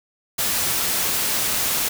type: noise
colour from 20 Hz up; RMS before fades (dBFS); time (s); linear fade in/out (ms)
white; -22; 0.38-1.89; 10
effects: none